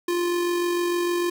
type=tone with amplitude modulation; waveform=square; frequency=349.2 Hz; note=F4; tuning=in tune; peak=-21 dBFS; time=0.08-1.3 s; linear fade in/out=5 ms; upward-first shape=sine; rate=46.6 Hz; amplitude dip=30%; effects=9-bit